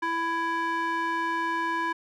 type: tone with band-pass filter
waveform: square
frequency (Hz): 332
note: E4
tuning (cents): +12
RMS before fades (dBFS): -28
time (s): 0.02-1.93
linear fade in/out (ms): 10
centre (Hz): 1300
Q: 6.7
effects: none